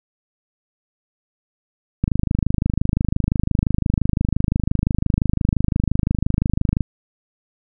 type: click train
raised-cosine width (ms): 5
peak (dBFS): -5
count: 124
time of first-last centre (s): 2.04-6.807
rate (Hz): 25.8
effects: none